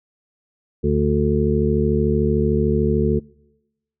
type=harmonic tone; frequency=73.42 Hz; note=D2; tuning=in tune; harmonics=1 / 2 / 3 / 5 / 6; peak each=-22 / -22 / -22 / -22 / -22 dBFS; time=0.83-3.2 s; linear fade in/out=20 ms; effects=noise-tail reverb RT60 1.0 s tail -26 dB re dry